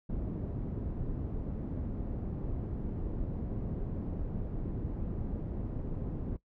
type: low-pass noise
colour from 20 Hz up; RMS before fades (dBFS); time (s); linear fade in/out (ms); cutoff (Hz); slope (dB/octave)
pink; -36; 0.09-6.37; 10; 310; 12
effects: noise-tail reverb RT60 0.1 s tail -19 dB re dry